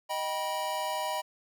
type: chord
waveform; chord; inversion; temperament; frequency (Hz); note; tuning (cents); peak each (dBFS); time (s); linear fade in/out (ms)
square; Eb augmented; none; just; 622.3 / 777.8 / 972.3; Eb5 / G5 / B5; 0 / -14 / -27; -36 / -37 / -34; 0.09-1.22; 20
effects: none